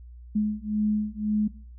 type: beating tone pair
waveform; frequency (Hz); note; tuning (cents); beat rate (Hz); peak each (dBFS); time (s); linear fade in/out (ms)
sine; 210.7 / 212.6; G#3 / G#3; +25 / +41; 1.9; -26; 0.35-1.48; 10
effects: noise-tail reverb RT60 0.5 s tail -20 dB re dry + added 60 Hz sine -42 dBFS peak until 1.78 s